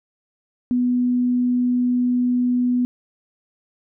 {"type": "tone", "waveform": "sine", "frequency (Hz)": 247, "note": "B3", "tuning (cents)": 0, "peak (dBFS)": -16, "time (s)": [0.71, 2.85], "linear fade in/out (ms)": 0, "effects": []}